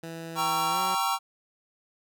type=tone with pitch glide; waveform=15% pulse; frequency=164.81 to 183.93 Hz; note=E3 to F#3; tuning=0 to -10 cents; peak=-30 dBFS; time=0.03-0.95 s; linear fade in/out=5 ms; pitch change=+190 cents; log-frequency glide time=0.69-0.81 s
type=chord; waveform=square; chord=G diminished seventh; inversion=none; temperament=equal with one note detuned; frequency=784 / 932.3 / 1108.7 / 1346.2 Hz; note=G5 / Bb5 / Db6 / Fb6; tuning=0 / 0 / 0 / +36 cents; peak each=-31 dBFS; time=0.35-1.19 s; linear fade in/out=50 ms
effects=none